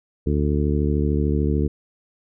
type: harmonic tone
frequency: 73.42 Hz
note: D2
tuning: in tune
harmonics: 1 / 2 / 3 / 4 / 5 / 6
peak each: -21 / -24 / -26 / -27 / -28 / -29 dBFS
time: 0.26-1.68 s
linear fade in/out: 10 ms
effects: none